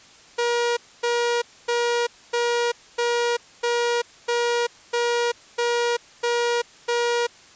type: tone bursts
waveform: sawtooth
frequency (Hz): 476.4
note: A#4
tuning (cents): +38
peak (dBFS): -16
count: 11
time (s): 0.38-7.27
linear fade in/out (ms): 10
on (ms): 390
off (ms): 260
effects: white hiss -49 dBFS RMS until 7.55 s + resampled to 16000 Hz